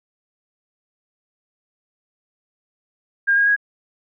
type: tone with pitch steps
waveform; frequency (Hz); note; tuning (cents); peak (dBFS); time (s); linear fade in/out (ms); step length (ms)
sine; 1611 / 1631.6 / 1652.5; G6 / G#6 / G#6; +47 / -31 / -9; -13; 3.27-3.564; 20; 98
effects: none